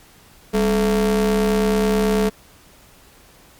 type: ring-modulated tone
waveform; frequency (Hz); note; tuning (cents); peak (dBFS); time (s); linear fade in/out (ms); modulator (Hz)
square; 116.54; A#2; 0; -13; 0.53-2.3; 20; 315
effects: pink hiss -49 dBFS RMS until 3.59 s + MP3 96 kbps